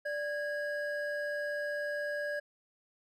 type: tone pair together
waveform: triangle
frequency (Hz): 587.3 / 1645.9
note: D5 / G#6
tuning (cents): 0 / -16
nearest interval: octave + tritone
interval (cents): 1784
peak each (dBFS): -33 / -35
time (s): 0.05-2.4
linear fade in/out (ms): 10
effects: none